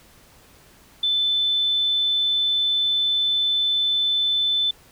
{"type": "tone", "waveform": "sine", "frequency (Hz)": 3520, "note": "A7", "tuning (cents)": 0, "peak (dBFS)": -18, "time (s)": [1.03, 4.71], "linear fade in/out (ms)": 5, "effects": ["pink hiss -52 dBFS RMS until 4.91 s"]}